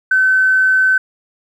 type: tone with tanh clipping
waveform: triangle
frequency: 1526 Hz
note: G6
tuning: 47 cents flat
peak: -9 dBFS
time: 0.11-0.98 s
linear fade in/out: 5 ms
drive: 3 dB
effects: none